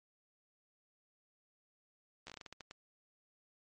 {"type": "slowing click train", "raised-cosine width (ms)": 0.2, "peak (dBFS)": -30, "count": 11, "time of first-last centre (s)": [2.27, 2.711], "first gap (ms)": 12, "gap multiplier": 1.27, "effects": ["MP3 48 kbps"]}